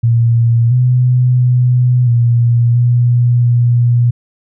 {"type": "tone with pitch steps", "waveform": "sine", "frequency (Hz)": [116.7, 125.3, 124.4, 118.6, 121.2, 120.3], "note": ["A#2", "B2", "B2", "A#2", "B2", "B2"], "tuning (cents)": [2, 25, 13, 30, -32, -45], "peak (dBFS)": -7, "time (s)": [0.03, 4.11], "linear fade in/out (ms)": 10, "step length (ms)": 680, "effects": []}